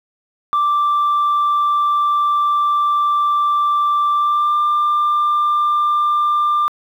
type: tone with pitch glide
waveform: sine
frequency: 1174.7 to 1191.1 Hz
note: D6 to D6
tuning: 0 to +24 cents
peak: -11 dBFS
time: 0.53-6.68 s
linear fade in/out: 0 ms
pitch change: +24 cents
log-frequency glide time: 4.14-4.56 s
effects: tanh soft clip ceiling -11 dBFS + 8-bit